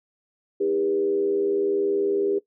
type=tone with frequency modulation; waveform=sine; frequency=399.9 Hz; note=G4; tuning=35 cents sharp; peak=-20 dBFS; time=0.6-2.39 s; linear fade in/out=10 ms; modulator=81.4 Hz; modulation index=0.69; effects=noise-tail reverb RT60 0.1 s tail -18 dB re dry